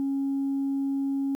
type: tone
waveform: sine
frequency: 274.6 Hz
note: C#4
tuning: 16 cents flat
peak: -23 dBFS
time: 0-1.35 s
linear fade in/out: 0 ms
effects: tanh soft clip ceiling -22 dBFS + 10-bit